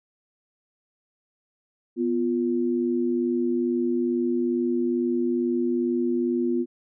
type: tone pair together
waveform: sine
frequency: 246.9 / 349.2 Hz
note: B3 / F4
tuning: 0 / 0 cents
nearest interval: tritone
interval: 600 cents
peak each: -24 dBFS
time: 1.96-6.66 s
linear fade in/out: 50 ms
effects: none